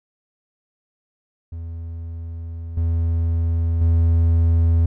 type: tone with level steps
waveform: triangle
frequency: 83.1 Hz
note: E2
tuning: 15 cents sharp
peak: -26 / -15 / -11 dBFS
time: 1.52-4.86 s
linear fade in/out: 5 ms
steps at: 2.77 / 3.81 s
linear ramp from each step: 2 ms
effects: none